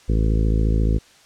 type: harmonic tone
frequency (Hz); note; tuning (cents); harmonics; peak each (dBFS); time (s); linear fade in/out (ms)
54.3; A1; -22; 1 / 2 / 3 / 4 / 5 / 6 / 7 / 8 / 9; -17 / -23 / -27 / -29 / -31 / -33 / -34 / -35 / -36; 0.08-0.99; 20
effects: white hiss -51 dBFS RMS until 1.25 s + low-pass 7000 Hz 12 dB/octave